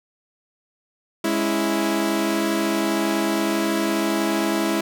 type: chord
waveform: sawtooth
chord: C# minor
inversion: second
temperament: equal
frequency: 207.7 / 277.2 / 329.6 Hz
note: G#3 / C#4 / E4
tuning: 0 / 0 / 0 cents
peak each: -21 / -24 / -18 dBFS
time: 1.24-4.81 s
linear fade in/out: 5 ms
effects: none

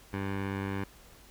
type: tone with low-pass filter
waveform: 15% pulse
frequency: 98 Hz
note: G2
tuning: in tune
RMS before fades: -34 dBFS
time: 0.13-0.84 s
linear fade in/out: 5 ms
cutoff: 2100 Hz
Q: 1.6
effects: added 50 Hz sine -59 dBFS peak until 1.3 s + pink hiss -56 dBFS RMS until 1.3 s

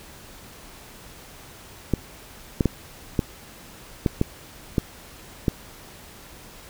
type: clicks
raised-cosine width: 3 ms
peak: -6 dBFS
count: 8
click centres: 1.937 / 2.608 / 2.657 / 3.192 / 4.062 / 4.214 / 4.782 / 5.482 s
effects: pink hiss -45 dBFS RMS until 6.69 s

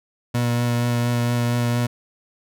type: tone with vibrato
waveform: 30% pulse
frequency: 120 Hz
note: B2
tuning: 49 cents flat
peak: -16 dBFS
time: 0.34-1.87 s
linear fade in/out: 10 ms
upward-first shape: triangle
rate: 4.3 Hz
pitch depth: 16 cents each way
effects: none

